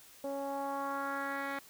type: tone with low-pass filter sweep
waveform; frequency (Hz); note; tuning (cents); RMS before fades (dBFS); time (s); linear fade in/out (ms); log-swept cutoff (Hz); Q
10% pulse; 277.2; C#4; 0; -37; 0.24-1.59; 2; 570 to 2500; 2.3
effects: white hiss -57 dBFS RMS until 1.69 s